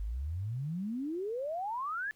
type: exponential sweep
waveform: sine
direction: up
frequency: 47.87 to 1753 Hz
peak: -33 dBFS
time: 0-2.11 s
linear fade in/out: 0 ms
effects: pink hiss -68 dBFS RMS until 2.15 s